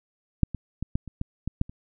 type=clicks; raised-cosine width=5 ms; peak=-6 / -19 / -17 / -12 / -26 / -16 / -16 / -10 / -29 dBFS; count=9; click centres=0.433 / 0.547 / 0.826 / 0.955 / 1.077 / 1.214 / 1.476 / 1.614 / 1.695 s; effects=none